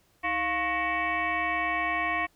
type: tone with frequency modulation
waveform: sine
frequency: 1480 Hz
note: F#6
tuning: in tune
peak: -25 dBFS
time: 0.23-2.27 s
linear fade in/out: 20 ms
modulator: 387 Hz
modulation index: 2.5
effects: pink hiss -66 dBFS RMS until 2.35 s

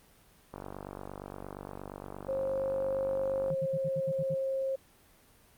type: click train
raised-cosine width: 1 ms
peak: -26 dBFS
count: 145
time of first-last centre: 0.54-3.503 s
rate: 48.6 Hz
type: tone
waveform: sine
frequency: 535 Hz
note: C5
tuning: 38 cents sharp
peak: -29 dBFS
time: 2.28-4.76 s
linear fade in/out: 10 ms
type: tone bursts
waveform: sine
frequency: 155.56 Hz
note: D#3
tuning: in tune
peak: -33 dBFS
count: 8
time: 3.5-4.347 s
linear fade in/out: 10 ms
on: 49 ms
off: 65 ms
effects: pink hiss -61 dBFS RMS until 5.57 s + Opus 32 kbps

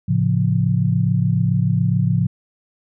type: chord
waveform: sine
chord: A augmented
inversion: none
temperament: equal with one note detuned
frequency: 110 / 137.08 / 174.61 Hz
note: A2 / C#3 / E#3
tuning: 0 / -19 / 0 cents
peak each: -19 dBFS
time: 0.08-2.27 s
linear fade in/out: 10 ms
effects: none

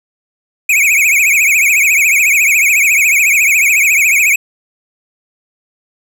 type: tone with vibrato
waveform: square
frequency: 2359 Hz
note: D7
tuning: 7 cents sharp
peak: -8 dBFS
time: 0.69-4.36 s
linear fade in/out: 5 ms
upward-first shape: triangle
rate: 14 Hz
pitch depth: 180 cents each way
effects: none

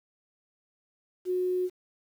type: tone with quantisation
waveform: sine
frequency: 364.8 Hz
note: F#4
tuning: 24 cents flat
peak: -25 dBFS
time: 1.25-1.7 s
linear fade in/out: 50 ms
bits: 9
effects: none

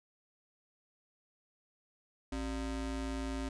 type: ring-modulated tone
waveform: square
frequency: 162.3 Hz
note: E3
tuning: 27 cents flat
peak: -33 dBFS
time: 2.32-3.49 s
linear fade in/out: 5 ms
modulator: 106 Hz
effects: resampled to 22050 Hz

